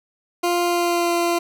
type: tone with pitch glide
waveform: 20% pulse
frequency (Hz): 349.2 to 343.6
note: F4 to F4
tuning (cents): 0 to -28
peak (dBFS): -13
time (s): 0.43-1.39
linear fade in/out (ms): 10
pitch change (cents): -28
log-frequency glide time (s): 0.64-1.13
effects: none